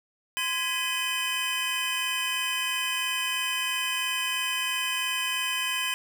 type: tone cluster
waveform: square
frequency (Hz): 1033 / 1658 / 1981 / 2520 / 3056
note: C6 / G#6 / B6 / D#7 / G7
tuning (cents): -22 / -3 / +5 / +21 / -45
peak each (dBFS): -36 / -36 / -38 / -32 / -31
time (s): 0.37-5.94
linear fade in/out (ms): 0
effects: none